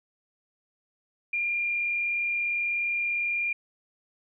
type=tone with frequency modulation; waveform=sine; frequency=2400 Hz; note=D7; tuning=37 cents sharp; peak=-25 dBFS; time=1.33-3.53 s; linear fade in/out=5 ms; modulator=38.5 Hz; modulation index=0.68; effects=none